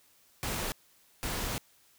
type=noise bursts at uneven times; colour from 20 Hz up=pink; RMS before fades=-34 dBFS; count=2; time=0.43-0.72 / 1.23-1.58 s; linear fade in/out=0 ms; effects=white hiss -64 dBFS RMS until 1.98 s